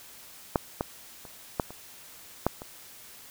clicks, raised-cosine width 1 ms, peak -8 / -13 / -30 / -10 / -27 / -8 / -25 dBFS, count 7, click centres 0.558 / 0.809 / 1.252 / 1.598 / 1.706 / 2.466 / 2.619 s, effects white hiss -49 dBFS RMS until 3.3 s

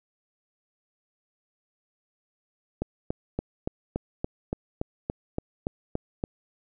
click train, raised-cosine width 2 ms, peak -14 dBFS, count 13, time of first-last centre 2.82-6.239 s, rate 3.51 Hz, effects none

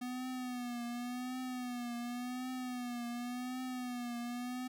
square tone with vibrato, 246.9 Hz, B3, in tune, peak -39 dBFS, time 0.01-4.68 s, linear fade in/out 10 ms, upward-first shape triangle, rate 0.9 Hz, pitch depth 70 cents each way, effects none

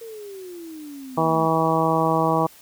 sine exponential sweep, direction down, 464.9 to 214.5 Hz, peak -34 dBFS, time 0.01-1.47 s, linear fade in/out 5 ms
harmonic tone, 161.6 Hz, E3, 34 cents flat, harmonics 1 / 2 / 3 / 4 / 5 / 6 / 7, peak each -25 / -25 / -25 / -25 / -25 / -25 / -25 dBFS, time 1.17-2.47 s, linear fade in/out 10 ms
effects white hiss -49 dBFS RMS until 2.61 s

